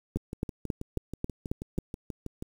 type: two click trains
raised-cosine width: 3 ms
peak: -23 / -16 dBFS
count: 15 / 7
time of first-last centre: 0.17-2.424 / 0.16-1.786 s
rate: 6.21 / 3.69 Hz
effects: 8-bit